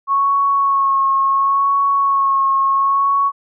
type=tone with vibrato; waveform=sine; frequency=1100 Hz; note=C#6; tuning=14 cents flat; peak=-12 dBFS; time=0.07-3.32 s; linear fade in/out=50 ms; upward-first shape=sine; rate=0.71 Hz; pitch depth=22 cents each way; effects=none